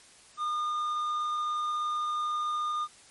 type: tone with tanh clipping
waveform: sine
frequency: 1216 Hz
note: D#6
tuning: 40 cents flat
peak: -29 dBFS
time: 0.37-2.88 s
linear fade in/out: 50 ms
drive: 6 dB
effects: white hiss -55 dBFS RMS until 3.1 s + MP3 48 kbps